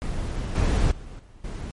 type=noise with level steps; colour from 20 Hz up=brown; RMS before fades=-28 / -20 / -39 / -48 / -32 dBFS; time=0.02-1.71 s; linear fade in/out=0 ms; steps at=0.55 / 0.91 / 1.19 / 1.44 s; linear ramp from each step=5 ms; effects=MP3 48 kbps